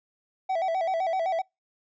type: tone with vibrato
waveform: triangle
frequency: 707 Hz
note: F5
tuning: 21 cents sharp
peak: -22 dBFS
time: 0.49-1.42 s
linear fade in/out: 10 ms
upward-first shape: square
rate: 7.8 Hz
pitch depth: 120 cents each way
effects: noise-tail reverb RT60 0.2 s tail -26 dB re dry + resampled to 16000 Hz